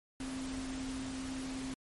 sine tone in noise, 262.9 Hz, C4, 8 cents sharp, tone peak -38 dBFS, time 0.2-1.74 s, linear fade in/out 2 ms, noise pink, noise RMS -45 dBFS, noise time 0.2-1.74 s, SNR +4 dB, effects MP3 48 kbps

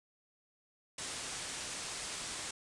white low-pass noise, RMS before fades -42 dBFS, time 0.98-2.51 s, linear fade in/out 5 ms, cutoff 9500 Hz, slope 48 dB/octave, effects resampled to 24000 Hz

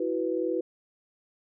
sine chord, E suspended second, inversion none, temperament equal, 329.6 / 370 / 493.9 Hz, E4 / F#4 / B4, 0 / 0 / 0 cents, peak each -30 dBFS, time 0-0.61 s, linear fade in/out 5 ms, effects none

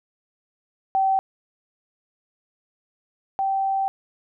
sine tone pair in turn, 771 / 777.3 Hz, G5 / G5, -29 / -15 cents, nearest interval unison, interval 14 cents, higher second, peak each -17 / -20 dBFS, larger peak first, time 0.95-1.19 / 3.39-3.88 s, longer second, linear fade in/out 0 ms, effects none

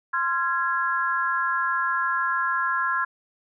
sine chord, F minor, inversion second, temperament equal with one note detuned, 1046.5 / 1372.9 / 1661.2 Hz, C6 / F6 / Ab6, 0 / -30 / 0 cents, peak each -26 dBFS, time 0.13-3.05 s, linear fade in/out 10 ms, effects none

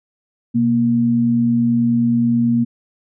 sine tone pair together, 126.16 / 235.5 Hz, B2 / A#3, +37 / +18 cents, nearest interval major seventh, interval 1081 cents, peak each -22 / -13 dBFS, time 0.54-2.65 s, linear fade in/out 20 ms, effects none

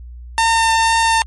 sawtooth tone with vibrato, 906 Hz, A#5, 50 cents flat, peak -8 dBFS, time 0.38-1.22 s, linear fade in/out 0 ms, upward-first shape triangle, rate 2.1 Hz, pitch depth 10 cents each way, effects added 60 Hz sine -31 dBFS peak until 1.26 s + MP3 48 kbps

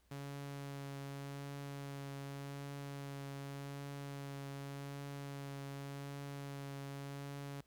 sawtooth tone with vibrato, 140 Hz, C#3, 18 cents sharp, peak -40 dBFS, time 0.11-7.61 s, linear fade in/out 5 ms, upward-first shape triangle, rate 0.86 Hz, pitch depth 15 cents each way, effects added 60 Hz sine -70 dBFS peak until 7.66 s + pink hiss -75 dBFS RMS until 7.66 s

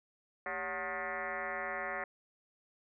sine tone with frequency modulation, 1255 Hz, D#6, 15 cents sharp, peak -35 dBFS, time 0.46-2.04 s, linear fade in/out 2 ms, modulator 172 Hz, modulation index 4.7, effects none

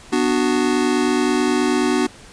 square chord, B minor, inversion none, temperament just, 246.9 / 296.3 / 370.4 Hz, B3 / D4 / F#4, 0 / +15 / +2 cents, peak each -21 dBFS, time 0.12-2.07 s, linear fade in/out 10 ms, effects pink hiss -43 dBFS RMS until 2.32 s + resampled to 22050 Hz

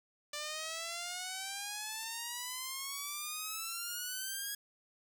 5% pulse exponential sweep, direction up, 587.3 to 1661.2 Hz, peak -27 dBFS, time 0.33-4.55 s, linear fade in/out 5 ms, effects 10-bit

